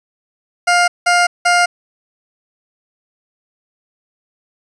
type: tone bursts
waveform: 20% pulse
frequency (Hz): 705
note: F5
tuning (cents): +16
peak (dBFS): -5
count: 3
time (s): 0.67-1.66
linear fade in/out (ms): 10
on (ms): 210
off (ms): 180
effects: resampled to 22050 Hz + 7-bit